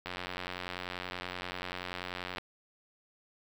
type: click train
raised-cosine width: 0.3 ms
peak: -21 dBFS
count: 211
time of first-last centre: 0.06-2.383 s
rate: 90.4 Hz
effects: 8-bit